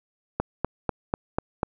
click train, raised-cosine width 1 ms, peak -9 dBFS, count 6, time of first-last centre 0.4-1.632 s, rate 4.06 Hz, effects none

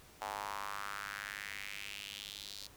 square tone with high-pass filter sweep, 50.5 Hz, G#1, 48 cents flat, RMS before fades -44 dBFS, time 0.21-2.67 s, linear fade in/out 5 ms, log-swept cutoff 800 to 4400 Hz, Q 3.2, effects pink hiss -59 dBFS RMS until 2.76 s

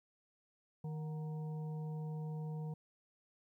harmonic tone with a mistuned harmonic, 155.56 Hz, D#3, in tune, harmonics 1 / 3 / 5 / 6, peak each -39 / -52 / -58 / -59 dBFS, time 0.84-2.74 s, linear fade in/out 5 ms, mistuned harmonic 5, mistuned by -94 cents, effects 13-bit

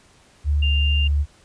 sine tone with vibrato, 72.8 Hz, D2, 15 cents flat, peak -16 dBFS, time 0.44-1.26 s, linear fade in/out 50 ms, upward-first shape square, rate 2.6 Hz, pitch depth 9 cents each way
sine tone, 2794 Hz, F7, in tune, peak -23 dBFS, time 0.62-1.08 s, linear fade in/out 10 ms
effects pink hiss -54 dBFS RMS until 1.44 s + resampled to 22050 Hz

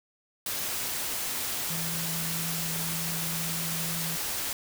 sine tone in noise, 164.81 Hz, E3, in tune, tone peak -35 dBFS, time 1.7-4.16 s, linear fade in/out 2 ms, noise white, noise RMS -32 dBFS, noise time 0.46-4.53 s, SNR -6 dB, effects none

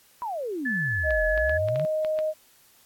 sine exponential two-way sweep, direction down then up, 1014 to 40.95 to 160.3 Hz, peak -28 dBFS, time 0.22-1.85 s, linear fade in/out 0 ms, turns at 1.25 s
sine tone with pitch glide, 1735 to 1703.2 Hz, A6 to G#6, -25 to +43 cents, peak -25 dBFS, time 0.65-1.58 s, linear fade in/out 10 ms, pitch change -32 cents, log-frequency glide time 0.8-1.27 s
sine tone, 622.3 Hz, D#5, in tune, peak -23 dBFS, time 1.03-2.34 s, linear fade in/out 50 ms
clicks, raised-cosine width 0.3 ms, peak -23 dBFS, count 8, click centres 1.107 / 1.377 / 1.495 / 1.686 / 1.759 / 1.797 / 2.048 / 2.189 s
effects white hiss -58 dBFS RMS until 2.85 s + AAC 64 kbps

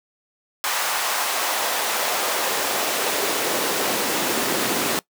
pink noise with high-pass filter sweep, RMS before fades -23 dBFS, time 0.64-4.99 s, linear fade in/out 0 ms, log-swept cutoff 930 to 260 Hz, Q 1.2, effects noise-tail reverb RT60 0.1 s tail -21 dB re dry

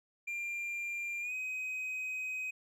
triangle tone with pitch glide, 2387 to 2520 Hz, D7 to D#7, +28 to +21 cents, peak -34 dBFS, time 0.27-2.51 s, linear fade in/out 10 ms, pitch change +93 cents, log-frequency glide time 1.21-1.33 s, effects none

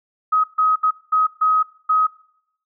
sine tone bursts at uneven times, 1265 Hz, D#6, 28 cents sharp, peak -13 dBFS, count 6, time 0.32-0.44 / 0.58-0.76 / 0.83-0.91 / 1.12-1.27 / 1.41-1.63 / 1.89-2.07 s, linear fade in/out 10 ms, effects noise-tail reverb RT60 0.7 s tail -20 dB re dry

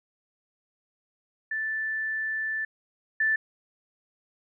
sine tone pair in turn, 1760 / 1760 Hz, A6 / A6, 0 / 0 cents, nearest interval unison, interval 0 cents, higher neither, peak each -27 / -21 dBFS, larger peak second, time 1.51-2.65 / 3.2-3.36 s, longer first, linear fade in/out 5 ms, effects none

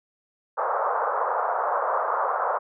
white band-pass noise, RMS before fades -25 dBFS, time 0.57-2.59 s, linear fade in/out 20 ms, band 490 to 1300 Hz, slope 48 dB/octave, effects none

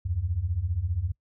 sine beating tone pair, 77.5 / 92.5 Hz, D#2 / F#2, -6 / 0 cents, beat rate 15 Hz, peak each -30 / -27 dBFS, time 0.05-1.12 s, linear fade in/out 10 ms, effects noise-tail reverb RT60 0.1 s tail -23 dB re dry

